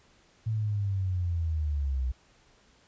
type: linear sweep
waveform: sine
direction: down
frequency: 111.9 to 61.5 Hz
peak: -26 dBFS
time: 0.46-2.12 s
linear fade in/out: 10 ms
effects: pink hiss -62 dBFS RMS until 2.87 s + resampled to 16000 Hz